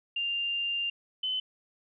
sine tone pair in turn, 2794 / 3037 Hz, F7 / F#7, 0 / +44 cents, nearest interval minor second, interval 144 cents, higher second, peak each -28 dBFS, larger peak neither, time 0.16-0.9 / 1.23-1.4 s, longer first, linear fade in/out 5 ms, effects none

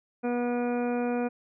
harmonic tone, 242.5 Hz, B3, 31 cents flat, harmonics 1 / 2 / 3 / 4 / 5 / 6 / 7 / 8 / 9 / 10, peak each -28 / -30 / -35 / -44 / -46 / -42 / -53 / -54 / -54 / -45 dBFS, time 0.23-1.29 s, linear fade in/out 20 ms, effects none

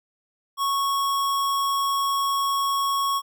square tone, 1105 Hz, C#6, 6 cents flat, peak -22 dBFS, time 0.57-3.22 s, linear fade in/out 50 ms, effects none

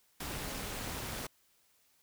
pink noise with amplitude modulation, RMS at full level -37 dBFS, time 0.2-1.27 s, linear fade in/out 5 ms, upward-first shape sine, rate 218 Hz, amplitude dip 65%, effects white hiss -70 dBFS RMS until 2.02 s

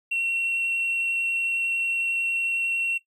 triangle tone with vibrato, 2725 Hz, F7, 43 cents flat, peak -19 dBFS, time 0.11-2.98 s, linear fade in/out 10 ms, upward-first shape triangle, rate 11 Hz, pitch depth 8 cents each way, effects noise-tail reverb RT60 0.1 s tail -17 dB re dry + tanh soft clip ceiling -21 dBFS

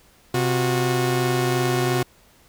sawtooth tone pair together, 128.87 / 363.8 Hz, C3 / F#4, -26 / -29 cents, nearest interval octave + tritone, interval 1797 cents, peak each -18 dBFS, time 0.34-2.03 s, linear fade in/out 5 ms, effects pink hiss -55 dBFS RMS until 2.48 s

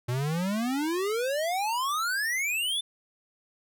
square exponential sweep, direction up, 118.4 to 3571 Hz, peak -27 dBFS, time 0.08-2.81 s, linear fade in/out 10 ms, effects none

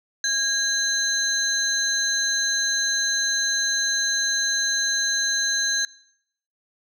sine tone cluster, 1643 / 4040 / 6320 Hz, G#6 / B7 / G8, -19 / +39 / +13 cents, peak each -24 dBFS, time 0.24-5.85 s, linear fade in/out 2 ms, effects noise-tail reverb RT60 0.7 s tail -22 dB re dry + tanh soft clip ceiling -14 dBFS

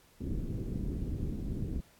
pink low-pass noise, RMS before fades -35 dBFS, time 0.2-1.81 s, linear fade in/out 10 ms, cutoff 330 Hz, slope 24 dB/octave, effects pink hiss -63 dBFS RMS until 1.99 s + AAC 64 kbps

